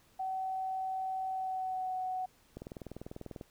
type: tone with pitch glide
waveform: sine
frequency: 758 to 743.7 Hz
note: F#5 to F#5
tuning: +42 to +9 cents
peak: -33 dBFS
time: 0.19-2.26 s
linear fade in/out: 10 ms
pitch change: -33 cents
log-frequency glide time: 1.31-1.95 s
type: click train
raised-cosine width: 2 ms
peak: -29 dBFS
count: 18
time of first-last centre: 2.57-3.412 s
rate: 20.2 Hz
effects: pink hiss -66 dBFS RMS until 3.5 s